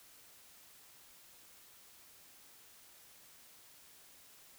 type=silence; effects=white hiss -60 dBFS RMS until 4.58 s